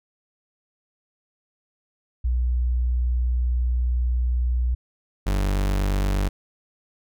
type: tone pair in turn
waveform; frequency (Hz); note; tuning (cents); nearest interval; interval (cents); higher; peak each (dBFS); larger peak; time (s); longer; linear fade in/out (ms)
sine / 40% pulse; 61.1 / 48.65; B1 / G1; -18 / -12; major third; 394; first; -19 / -19; neither; 2.24-4.75 / 5.26-6.29; first; 10
effects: none